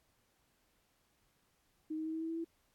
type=tone with pitch steps; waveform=sine; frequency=312.4 / 315.5 / 318.6 / 321.7 / 324.9 / 328.1 / 331.4 Hz; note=D#4 / D#4 / D#4 / E4 / E4 / E4 / E4; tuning=+7 / +24 / +41 / -42 / -25 / -8 / +9 cents; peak=-36 dBFS; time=1.9-2.446 s; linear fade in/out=10 ms; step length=78 ms; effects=pink hiss -75 dBFS RMS until 2.74 s + AAC 64 kbps